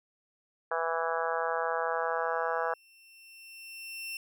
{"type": "harmonic tone", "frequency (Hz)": 164.81, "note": "E3", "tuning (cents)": 0, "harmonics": [3, 4, 5, 6, 7, 8, 9, 10], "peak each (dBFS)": [-34, -35, -36, -37, -37, -38, -39, -39], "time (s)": [0.71, 2.74], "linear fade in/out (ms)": 5}
{"type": "tone with exponential growth", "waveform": "sawtooth", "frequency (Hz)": 2700, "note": "E7", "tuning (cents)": 41, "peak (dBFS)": -32, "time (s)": [1.91, 4.17], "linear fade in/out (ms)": 2, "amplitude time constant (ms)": 490}
{"effects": []}